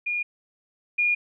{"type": "tone pair in turn", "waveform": "sine", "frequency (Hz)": [2430, 2430], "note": ["D#7", "D#7"], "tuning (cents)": [-42, -42], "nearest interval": "unison", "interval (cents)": 0, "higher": "neither", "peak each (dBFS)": [-24, -19], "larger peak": "second", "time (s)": [[0.06, 0.23], [0.98, 1.15]], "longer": "neither", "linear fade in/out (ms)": 10, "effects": []}